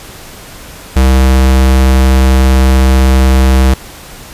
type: tone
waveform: square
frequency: 65.41 Hz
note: C2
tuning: in tune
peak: -5 dBFS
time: 0.96-3.74 s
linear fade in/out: 5 ms
effects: pink hiss -31 dBFS RMS until 4.33 s + resampled to 32000 Hz